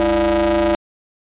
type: ring-modulated tone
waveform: 40% pulse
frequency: 128.8 Hz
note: C3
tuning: 27 cents flat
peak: -10 dBFS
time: 0-0.75 s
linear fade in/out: 0 ms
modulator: 464 Hz
effects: resampled to 8000 Hz